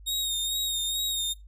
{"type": "tone with vibrato", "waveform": "sawtooth", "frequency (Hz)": 3721, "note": "A#7", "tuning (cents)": -4, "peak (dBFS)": -24, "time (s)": [0.06, 1.34], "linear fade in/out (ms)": 20, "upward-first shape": "sine", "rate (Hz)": 2.3, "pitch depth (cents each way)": 39, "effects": ["noise-tail reverb RT60 0.2 s tail -21 dB re dry", "added 50 Hz sine -45 dBFS peak until 1.47 s"]}